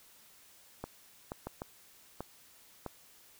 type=clicks; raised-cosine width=1 ms; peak=-24 dBFS; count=6; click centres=0.84 / 1.319 / 1.47 / 1.619 / 2.206 / 2.863 s; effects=white hiss -60 dBFS RMS until 3.39 s